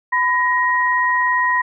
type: tone pair together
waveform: sine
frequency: 1002.3 / 1885 Hz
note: B5 / A#6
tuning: +25 / +19 cents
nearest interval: major seventh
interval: 1094 cents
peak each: -17 dBFS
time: 0.12-1.62 s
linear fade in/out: 10 ms
effects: none